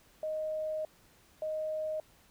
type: tone bursts at uneven times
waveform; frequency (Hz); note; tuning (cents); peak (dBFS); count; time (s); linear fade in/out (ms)
sine; 622.3; D#5; 0; -32; 2; 0.23-0.85 / 1.42-2; 2
effects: pink hiss -63 dBFS RMS until 2.3 s